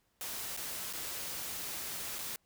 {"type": "noise with dropouts", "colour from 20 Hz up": "white", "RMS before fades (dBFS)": -40, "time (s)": [0.21, 2.36], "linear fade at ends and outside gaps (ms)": 1, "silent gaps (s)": [[0.566, 0.573], [0.928, 0.934], [2.186, 2.189]], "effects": ["pink hiss -75 dBFS RMS until 2.45 s"]}